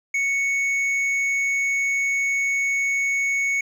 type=tone with hard clipping; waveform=sine; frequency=2217 Hz; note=C#7; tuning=in tune; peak=-21 dBFS; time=0.14-3.61 s; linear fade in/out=5 ms; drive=5 dB; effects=none